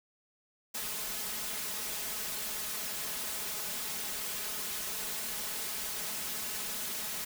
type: noise with comb filter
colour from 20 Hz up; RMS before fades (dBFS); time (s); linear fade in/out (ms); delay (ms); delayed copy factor
white; -37; 0.74-7.25; 10; 4.7; +0.7
effects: none